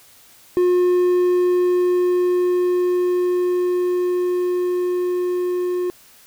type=tone with level ramp; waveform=triangle; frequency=358.7 Hz; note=F4; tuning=46 cents sharp; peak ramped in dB=-11 to -17 dBFS; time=0.57-5.9 s; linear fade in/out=0 ms; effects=white hiss -49 dBFS RMS until 6.26 s